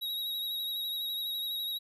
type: tone with vibrato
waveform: square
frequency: 3824 Hz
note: A#7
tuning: 43 cents sharp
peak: -33 dBFS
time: 0.01-1.79 s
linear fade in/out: 20 ms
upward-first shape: sine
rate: 12 Hz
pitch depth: 30 cents each way
effects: none